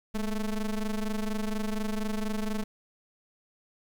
square ring-modulated tone, 110 Hz, A2, in tune, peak -26 dBFS, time 0.14-2.64 s, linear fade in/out 10 ms, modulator 97.9 Hz, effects 10-bit

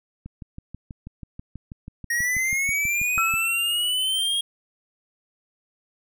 click train, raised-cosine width 5 ms, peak -24 dBFS, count 20, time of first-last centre 0.26-3.339 s, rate 6.17 Hz
square linear sweep, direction up, 1864.7 to 3277 Hz, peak -22 dBFS, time 2.1-4.41 s, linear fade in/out 5 ms
sine tone with exponential decay, 1345 Hz, E6, 34 cents sharp, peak -19 dBFS, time 3.18-3.92 s, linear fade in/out 0 ms, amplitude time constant 160 ms
effects none

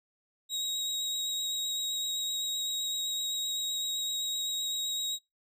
30% pulse tone with vibrato, 3800 Hz, A#7, 33 cents sharp, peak -28 dBFS, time 0.49-5.19 s, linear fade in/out 50 ms, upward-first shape sine, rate 7.8 Hz, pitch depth 9 cents each way, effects noise-tail reverb RT60 0.2 s tail -24 dB re dry

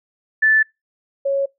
sine tone pair in turn, 1753 / 552.2 Hz, A6 / C#5, -7 / -7 cents, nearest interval octave + minor sixth, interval 2000 cents, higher first, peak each -11 / -16 dBFS, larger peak first, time 0.42-0.63 / 1.25-1.46 s, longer neither, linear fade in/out 10 ms, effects noise-tail reverb RT60 0.2 s tail -24 dB re dry

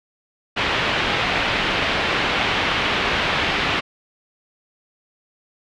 white low-pass noise, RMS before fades -21 dBFS, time 0.56-3.81 s, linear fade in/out 20 ms, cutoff 3200 Hz, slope 24 dB/octave, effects none

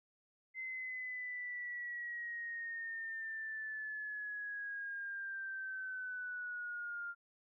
sine linear sweep, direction down, 2066 to 1396.9 Hz, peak -40 dBFS, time 0.54-7.15 s, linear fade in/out 50 ms, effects none

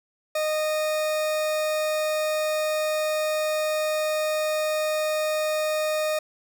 40% pulse tone, 617 Hz, D#5, 15 cents flat, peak -22 dBFS, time 0.35-6.19 s, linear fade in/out 5 ms, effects none

